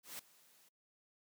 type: noise with ADSR envelope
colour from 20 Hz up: white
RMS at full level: -45 dBFS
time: 0.03-0.69 s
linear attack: 160 ms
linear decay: 5 ms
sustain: -22 dB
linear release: 9 ms
effects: noise-tail reverb RT60 0.1 s tail -25 dB re dry + high-pass 150 Hz 12 dB/octave